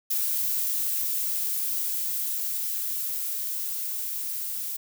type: noise with level ramp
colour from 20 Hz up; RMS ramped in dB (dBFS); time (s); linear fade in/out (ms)
violet; -26 to -32; 0.1-4.77; 10
effects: none